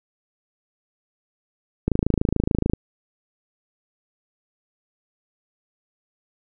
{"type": "click train", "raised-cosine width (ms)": 3, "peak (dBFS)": -6, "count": 24, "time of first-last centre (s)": [1.88, 2.735], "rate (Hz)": 26.9, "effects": []}